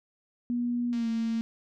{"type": "tone with pitch glide", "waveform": "sine", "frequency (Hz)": [241.3, 226.4], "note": ["B3", "A3"], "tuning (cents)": [-40, 50], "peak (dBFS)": -26, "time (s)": [0.5, 1.41], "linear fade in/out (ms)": 0, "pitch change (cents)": -110, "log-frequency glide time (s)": [0.92, 1.08]}
{"type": "click train", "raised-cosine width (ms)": 0.2, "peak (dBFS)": -32, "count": 112, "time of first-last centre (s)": [0.93, 1.408], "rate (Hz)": 232}
{"effects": []}